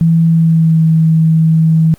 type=tone with pitch glide; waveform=sine; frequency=164.81 to 160.77 Hz; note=E3 to E3; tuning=0 to -43 cents; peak=-6 dBFS; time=0.01-1.94 s; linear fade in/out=0 ms; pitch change=-43 cents; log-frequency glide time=0.26-0.84 s; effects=pink hiss -45 dBFS RMS until 1.98 s + Opus 24 kbps